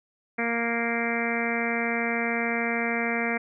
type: harmonic tone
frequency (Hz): 233.1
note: A#3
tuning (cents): 0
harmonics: 1 / 2 / 3 / 4 / 5 / 6 / 7 / 8 / 9 / 10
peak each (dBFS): -30 / -32 / -33 / -40 / -40 / -37 / -35 / -35 / -31 / -33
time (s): 0.38-3.38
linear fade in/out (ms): 10
effects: none